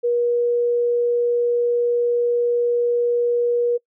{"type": "tone", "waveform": "sine", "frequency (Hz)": 479.2, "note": "A#4", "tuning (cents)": 48, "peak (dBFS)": -16, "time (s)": [0.03, 3.78], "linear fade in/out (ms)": 20, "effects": ["noise-tail reverb RT60 0.1 s tail -24 dB re dry"]}